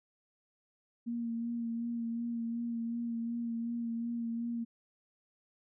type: tone with vibrato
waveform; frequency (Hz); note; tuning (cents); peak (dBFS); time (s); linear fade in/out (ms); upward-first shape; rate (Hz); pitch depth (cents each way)
sine; 233.1; A#3; 0; -33; 1.06-4.65; 20; sine; 2.7; 23
effects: none